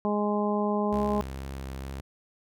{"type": "harmonic tone", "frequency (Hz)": 207.7, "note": "G#3", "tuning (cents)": 0, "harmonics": [1, 2, 3, 4, 5], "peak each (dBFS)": [-27, -30, -32, -33, -34], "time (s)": [0.05, 1.21], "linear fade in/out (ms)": 0}
{"type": "tone with vibrato", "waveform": "sawtooth", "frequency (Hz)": 67.1, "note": "C2", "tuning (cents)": 44, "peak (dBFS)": -31, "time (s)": [0.92, 2.01], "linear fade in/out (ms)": 10, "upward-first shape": "sine", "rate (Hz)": 2.2, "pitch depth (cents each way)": 16}
{"effects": []}